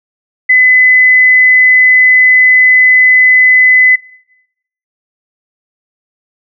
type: tone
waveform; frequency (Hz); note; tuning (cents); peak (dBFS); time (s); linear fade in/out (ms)
sine; 2015; B6; +34; -3; 0.49-3.96; 10
effects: noise-tail reverb RT60 0.9 s tail -23 dB re dry